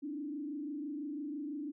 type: tone with frequency modulation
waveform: sine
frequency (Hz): 293.7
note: D4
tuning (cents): 0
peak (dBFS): -37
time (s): 0.02-1.72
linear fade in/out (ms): 20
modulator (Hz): 26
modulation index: 0.9
effects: none